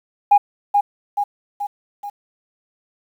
sine tone with echo, 816 Hz, G#5, 31 cents flat, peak -6 dBFS, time 0.31-0.38 s, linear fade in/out 10 ms, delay 430 ms, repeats 4, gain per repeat -5 dB, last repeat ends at 2.1 s, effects tanh soft clip ceiling -4 dBFS + 8-bit

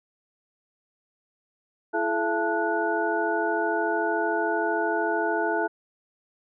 sine tone cluster, 335.6 / 428.9 / 675 / 879 / 1467 Hz, E4 / A4 / E5 / A5 / F#6, +31 / -44 / +41 / -2 / -15 cents, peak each -29 dBFS, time 1.93-5.68 s, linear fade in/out 20 ms, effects none

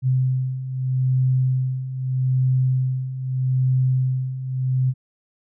sine beating tone pair, 128.8 / 129.6 Hz, C3 / C3, -27 / -16 cents, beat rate 0.8 Hz, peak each -24 / -19 dBFS, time 0.02-4.94 s, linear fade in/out 50 ms, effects none

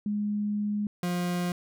sine / 40% pulse tone pair in turn, 207.7 / 176.79 Hz, G#3 / F3, 0 / +21 cents, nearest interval minor third, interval 279 cents, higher first, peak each -26 dBFS, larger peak neither, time 0.06-0.87 / 1.03-1.52 s, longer first, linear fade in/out 2 ms, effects none

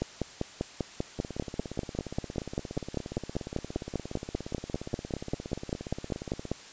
two click trains, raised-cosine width 2 ms, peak -15 / -23 dBFS, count 34 / 91, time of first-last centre 0.02-6.516 / 1.19-6.453 s, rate 5.08 / 17.1 Hz, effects white hiss -48 dBFS RMS until 6.72 s + resampled to 16000 Hz

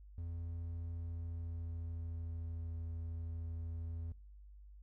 triangle tone with pitch glide, 84.3 to 82.9 Hz, E2 to E2, +39 to +10 cents, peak -38 dBFS, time 0.18-4.12 s, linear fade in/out 0 ms, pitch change -29 cents, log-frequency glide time 0.94-2.81 s, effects noise-tail reverb RT60 0.7 s tail -26 dB re dry + added 50 Hz sine -53 dBFS peak until 4.82 s

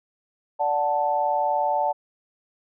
sine chord, D major, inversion none, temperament equal with one note detuned, 583.6 / 740 / 880 Hz, D5 / F#5 / A5, -11 / 0 / 0 cents, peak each -26 / -25 / -23 dBFS, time 0.59-1.93 s, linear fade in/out 20 ms, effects none

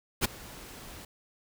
pink noise with ADSR envelope, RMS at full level -23 dBFS, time 0.21-1.05 s, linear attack 36 ms, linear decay 13 ms, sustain -23 dB, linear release 4 ms, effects none

